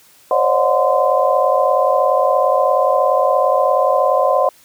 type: tone cluster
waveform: sine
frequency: 525 / 562 / 614 / 728 / 1032 Hz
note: C5 / C#5 / D#5 / F#5 / C6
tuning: +6 / +24 / -23 / -28 / -24 cents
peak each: -18 dBFS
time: 0.31-4.49 s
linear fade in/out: 2 ms
effects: white hiss -49 dBFS RMS until 4.64 s + high-pass 60 Hz 12 dB/octave